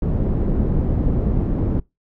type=low-pass noise; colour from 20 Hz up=pink; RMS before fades=-19 dBFS; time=0.02-1.8 s; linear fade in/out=5 ms; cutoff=310 Hz; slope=12 dB/octave; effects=noise-tail reverb RT60 0.2 s tail -23 dB re dry